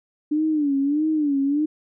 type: tone with vibrato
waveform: sine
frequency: 293.7 Hz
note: D4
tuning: in tune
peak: -18 dBFS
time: 0.31-1.66 s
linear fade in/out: 10 ms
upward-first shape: sine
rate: 1.6 Hz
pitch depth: 120 cents each way
effects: none